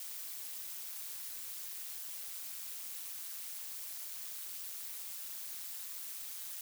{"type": "noise with amplitude modulation", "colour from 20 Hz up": "blue", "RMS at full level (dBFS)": -41, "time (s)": [0, 6.61], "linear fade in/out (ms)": 2, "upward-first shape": "sine", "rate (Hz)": 180, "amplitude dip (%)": 70, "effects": []}